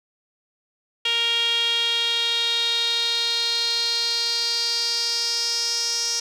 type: tone with band-pass filter sweep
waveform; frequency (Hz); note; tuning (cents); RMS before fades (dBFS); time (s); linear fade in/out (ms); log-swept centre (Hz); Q
sawtooth; 466.2; A#4; 0; -23; 1.05-6.2; 5; 3100 to 5500; 6.7
effects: none